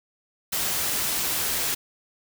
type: noise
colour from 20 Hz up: white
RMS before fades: -26 dBFS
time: 0.52-1.75 s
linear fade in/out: 10 ms
effects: none